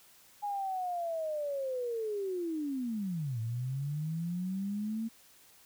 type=linear two-way sweep; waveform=sine; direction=down then up; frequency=830.6 to 110 to 228.7 Hz; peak=-32 dBFS; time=0.42-5.09 s; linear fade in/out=20 ms; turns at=3.4 s; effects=white hiss -60 dBFS RMS until 5.65 s